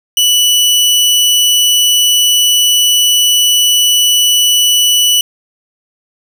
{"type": "tone", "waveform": "sawtooth", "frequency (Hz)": 2960, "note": "F#7", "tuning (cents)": 0, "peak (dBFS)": -4, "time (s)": [0.17, 5.21], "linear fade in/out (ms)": 2, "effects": []}